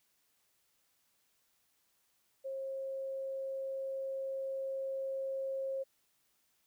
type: tone with level ramp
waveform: sine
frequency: 537 Hz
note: C5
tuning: 45 cents sharp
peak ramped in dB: -37 to -34 dBFS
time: 2.44-5.84 s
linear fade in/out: 20 ms
effects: white hiss -75 dBFS RMS until 6.66 s